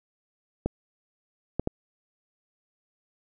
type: clicks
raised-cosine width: 2 ms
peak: -12 dBFS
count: 3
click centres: 0.66 / 1.596 / 1.674 s
effects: none